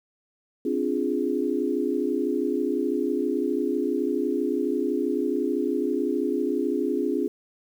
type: chord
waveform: sine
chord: D half-diminished seventh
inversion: third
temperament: equal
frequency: 261.6 / 293.7 / 349.2 / 415.3 Hz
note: C4 / D4 / F4 / Ab4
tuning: 0 / 0 / 0 / 0 cents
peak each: -28 dBFS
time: 0.65-7.28 s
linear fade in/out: 5 ms
effects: 9-bit